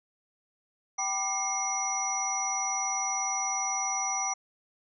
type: tone cluster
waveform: sine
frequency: 775 / 983 / 1192 / 2136 / 5840 Hz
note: G5 / B5 / D6 / C7 / F#8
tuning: -20 / -8 / +25 / +35 / -24 cents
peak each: -33 / -39 / -38 / -38 / -30 dBFS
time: 0.98-4.34 s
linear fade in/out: 10 ms
effects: none